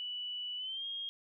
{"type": "tone with pitch glide", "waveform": "sine", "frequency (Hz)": [2960, 3247], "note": ["F#7", "G#7"], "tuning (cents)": [0, -40], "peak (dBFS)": -37, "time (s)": [0, 1.09], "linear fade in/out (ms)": 0, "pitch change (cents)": 160, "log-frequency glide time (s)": [0.57, 0.85], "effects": []}